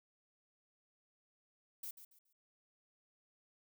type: noise with echo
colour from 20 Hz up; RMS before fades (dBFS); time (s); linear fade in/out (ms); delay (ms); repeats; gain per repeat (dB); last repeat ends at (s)
violet; -45; 1.83-1.91; 5; 140; 3; -11; 2.33
effects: none